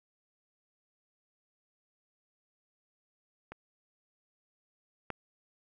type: clicks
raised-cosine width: 0.5 ms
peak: -28 / -20 dBFS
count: 2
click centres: 3.52 / 5.103 s
effects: none